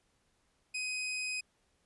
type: tone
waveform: sawtooth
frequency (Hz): 2510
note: D#7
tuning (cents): +15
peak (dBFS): -31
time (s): 0.74-1.41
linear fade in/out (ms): 10
effects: pink hiss -74 dBFS RMS until 1.85 s + resampled to 24000 Hz